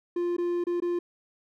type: tone with dropouts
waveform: triangle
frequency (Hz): 349.2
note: F4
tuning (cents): 0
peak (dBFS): -23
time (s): 0.16-0.99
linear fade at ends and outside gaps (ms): 5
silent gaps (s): 0.367-0.382 / 0.64-0.668 / 0.802-0.821
effects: none